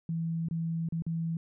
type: tone with dropouts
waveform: sine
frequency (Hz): 164.81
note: E3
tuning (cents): 0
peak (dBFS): -29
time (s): 0.09-1.37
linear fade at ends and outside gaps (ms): 2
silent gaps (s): 0.486-0.51 / 0.888-0.923 / 1.022-1.065
effects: none